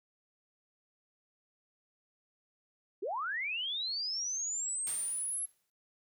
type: linear sweep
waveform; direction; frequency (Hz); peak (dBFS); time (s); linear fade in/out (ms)
sine; up; 330 to 11175; -33; 3.02-5.46; 10
type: noise with exponential decay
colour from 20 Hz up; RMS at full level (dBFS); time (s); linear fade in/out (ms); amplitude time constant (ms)
white; -43; 4.87-5.7; 0; 180
effects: noise-tail reverb RT60 0.3 s tail -23 dB re dry